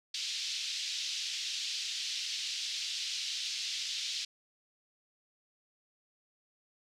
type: band-pass noise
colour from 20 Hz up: pink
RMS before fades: -37 dBFS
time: 0.14-4.25 s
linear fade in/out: 5 ms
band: 3100 to 5600 Hz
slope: 24 dB/octave
effects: none